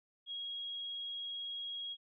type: tone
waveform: sine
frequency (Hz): 3294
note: G#7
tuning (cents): -15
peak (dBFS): -39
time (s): 0.26-1.97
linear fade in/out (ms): 50
effects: none